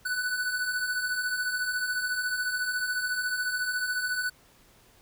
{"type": "beating tone pair", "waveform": "square", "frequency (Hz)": [1480, 1494], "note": ["F#6", "F#6"], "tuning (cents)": [0, 16], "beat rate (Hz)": 14, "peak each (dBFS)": [-36, -29], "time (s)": [0.05, 4.3], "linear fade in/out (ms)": 10, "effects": ["pink hiss -59 dBFS RMS until 5.01 s"]}